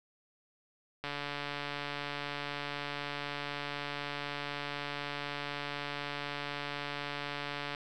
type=click train; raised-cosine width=0.3 ms; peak=-21 dBFS; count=967; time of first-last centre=1.04-7.748 s; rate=144 Hz; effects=none